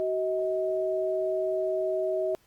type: tone pair together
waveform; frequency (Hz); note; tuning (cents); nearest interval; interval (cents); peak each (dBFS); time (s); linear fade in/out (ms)
sine; 376.8 / 633.7; F#4 / D#5; +32 / +32; major sixth; 900; -29 / -27; 0-2.35; 0
effects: pink hiss -64 dBFS RMS until 2.46 s + Opus 24 kbps